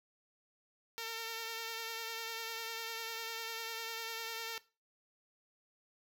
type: tone with vibrato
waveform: 5% pulse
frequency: 454.1 Hz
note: A#4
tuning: 45 cents flat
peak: -28 dBFS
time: 0.98-4.58 s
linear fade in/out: 0 ms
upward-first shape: sine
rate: 10 Hz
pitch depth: 24 cents each way
effects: noise-tail reverb RT60 0.3 s tail -18 dB re dry